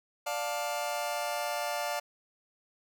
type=chord; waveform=sawtooth; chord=D minor; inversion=none; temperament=just; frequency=587.3 / 704.8 / 881 Hz; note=D5 / F5 / A5; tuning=0 / +16 / +2 cents; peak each=-31 / -31 / -33 dBFS; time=0.26-2 s; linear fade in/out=10 ms; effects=none